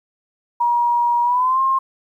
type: tone with pitch glide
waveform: sine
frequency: 954 to 1064.7 Hz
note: A#5 to C6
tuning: +40 to +30 cents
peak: -14 dBFS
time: 0.6-1.79 s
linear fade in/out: 10 ms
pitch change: +190 cents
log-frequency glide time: 1.23-1.61 s
effects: 9-bit